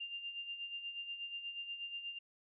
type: tone with tremolo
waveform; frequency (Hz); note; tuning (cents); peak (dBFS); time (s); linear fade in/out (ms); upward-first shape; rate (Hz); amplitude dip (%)
sine; 2794; F7; 0; -39; 0-2.19; 10; sine; 8.3; 60
effects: none